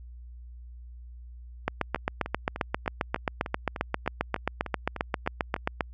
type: two click trains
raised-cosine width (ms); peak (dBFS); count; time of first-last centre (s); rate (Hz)
0.5; -10 / -19; 32 / 13; 1.68-5.808 / 1.96-5.564; 7.51 / 3.33
effects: added 60 Hz sine -42 dBFS peak until 5.93 s